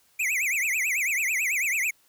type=tone with vibrato; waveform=square; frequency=2286 Hz; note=D7; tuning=47 cents flat; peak=-24 dBFS; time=0.19-1.91 s; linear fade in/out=10 ms; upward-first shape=triangle; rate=9.1 Hz; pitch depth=290 cents each way; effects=white hiss -63 dBFS RMS until 2.08 s